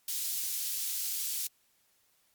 white high-pass noise, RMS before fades -34 dBFS, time 0.08-1.47 s, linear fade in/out 2 ms, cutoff 4100 Hz, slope 12 dB/octave, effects white hiss -70 dBFS RMS until 2.34 s + MP3 96 kbps

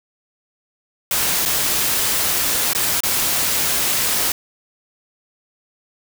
white noise with dropouts, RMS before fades -19 dBFS, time 1.11-4.32 s, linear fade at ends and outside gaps 2 ms, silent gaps 1.453-1.458 / 2.733-2.749 / 3.005-3.034 s, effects none

